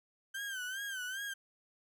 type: tone with vibrato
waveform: 35% pulse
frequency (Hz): 1555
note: G6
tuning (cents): -14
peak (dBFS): -36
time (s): 0.34-1.34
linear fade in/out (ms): 10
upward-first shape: sine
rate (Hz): 2.5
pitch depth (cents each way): 97
effects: none